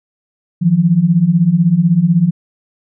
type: beating tone pair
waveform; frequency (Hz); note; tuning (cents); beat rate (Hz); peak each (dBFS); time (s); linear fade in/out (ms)
sine; 160 / 176; D#3 / F3; +49 / +14; 16; -13 / -10; 0.61-2.31; 20
effects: none